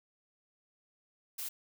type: noise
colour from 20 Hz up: blue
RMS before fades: -39 dBFS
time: 1.38-1.49 s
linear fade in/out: 10 ms
effects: none